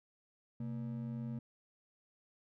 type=ring-modulated tone; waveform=triangle; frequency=178.9 Hz; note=F3; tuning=42 cents sharp; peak=-33 dBFS; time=0.6-1.39 s; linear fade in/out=5 ms; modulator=50.5 Hz; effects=none